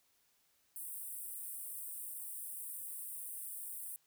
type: high-pass noise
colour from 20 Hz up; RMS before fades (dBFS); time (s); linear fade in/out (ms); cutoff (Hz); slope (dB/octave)
pink; -45; 0.76-3.96; 0; 8400; 96
effects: white hiss -74 dBFS RMS until 4.06 s